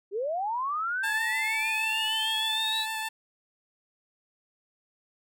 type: linear sweep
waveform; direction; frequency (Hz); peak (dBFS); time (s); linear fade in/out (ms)
sine; up; 373 to 3967; -27; 0.11-2.86; 50
type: tone with vibrato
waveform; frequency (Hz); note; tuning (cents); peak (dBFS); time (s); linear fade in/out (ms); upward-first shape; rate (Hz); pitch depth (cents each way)
15% pulse; 880; A5; 0; -24; 1.03-3.09; 10; sine; 6.5; 15
effects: none